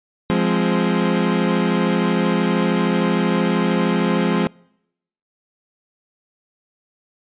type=chord; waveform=30% pulse; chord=F minor; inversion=none; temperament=equal with one note detuned; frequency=174.61 / 207.7 / 260.6 Hz; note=F3 / Ab3 / C4; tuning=0 / 0 / -7 cents; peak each=-17 / -17 / -20 dBFS; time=0.3-4.47 s; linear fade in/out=0 ms; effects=noise-tail reverb RT60 0.8 s tail -26 dB re dry + resampled to 8000 Hz